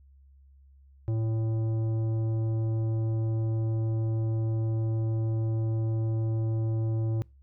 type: tone with tanh clipping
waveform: triangle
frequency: 111.7 Hz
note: A2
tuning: 27 cents sharp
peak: -27 dBFS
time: 1.08-7.22 s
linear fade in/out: 0 ms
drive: 15 dB
effects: noise-tail reverb RT60 0.3 s tail -26 dB re dry + added 68 Hz sine -53 dBFS peak until 7.42 s